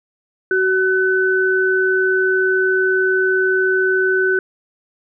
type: tone pair together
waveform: sine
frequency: 376.4 / 1505.6 Hz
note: F#4 / F#6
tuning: +30 / +30 cents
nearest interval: 2 octaves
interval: 2400 cents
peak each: -16 dBFS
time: 0.51-4.39 s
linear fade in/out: 2 ms
effects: none